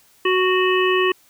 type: harmonic tone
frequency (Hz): 370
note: F#4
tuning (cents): 0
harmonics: 1 / 3 / 5 / 7 / 8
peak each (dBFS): -17 / -22 / -24 / -25 / -26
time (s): 0.25-1.12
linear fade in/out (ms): 5
effects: white hiss -55 dBFS RMS until 1.29 s